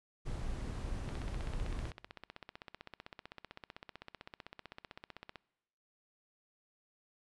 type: noise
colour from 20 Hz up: brown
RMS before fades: -39 dBFS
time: 0.25-1.92 s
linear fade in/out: 20 ms
type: click train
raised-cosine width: 0.3 ms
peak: -30 dBFS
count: 68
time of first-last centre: 1.09-5.358 s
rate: 15.7 Hz
effects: noise-tail reverb RT60 1.0 s tail -24 dB re dry + resampled to 24000 Hz